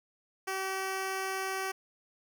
10% pulse tone, 382.6 Hz, G4, 42 cents flat, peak -24 dBFS, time 0.47-1.72 s, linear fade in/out 10 ms, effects none

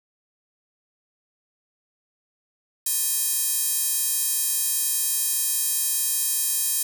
square tone with high-pass filter, 355.5 Hz, F4, 31 cents sharp, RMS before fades -24 dBFS, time 2.86-6.83 s, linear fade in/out 5 ms, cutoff 9000 Hz, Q 1.1, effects none

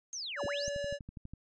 sine linear two-way sweep, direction down then up, 6560 to 31 to 6560 Hz, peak -37 dBFS, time 0.13-0.69 s, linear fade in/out 0 ms, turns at 0.45 s
square tone, 572 Hz, D5, 46 cents flat, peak -35 dBFS, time 0.36-0.99 s, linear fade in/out 50 ms
click train, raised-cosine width 5 ms, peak -32 dBFS, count 9, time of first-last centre 0.68-1.336 s, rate 12.2 Hz
effects resampled to 16000 Hz

